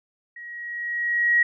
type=tone with level ramp; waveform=sine; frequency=1901 Hz; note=A#6; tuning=33 cents sharp; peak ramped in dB=-37 to -14 dBFS; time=0.36-1.43 s; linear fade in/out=5 ms; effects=none